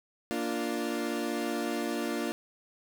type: chord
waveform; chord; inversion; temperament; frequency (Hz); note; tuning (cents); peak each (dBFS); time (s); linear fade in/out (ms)
30% pulse; Bb major; none; equal; 233.1 / 293.7 / 349.2; Bb3 / D4 / F4; 0 / 0 / 0; -32; 0.31-2.32; 0
effects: none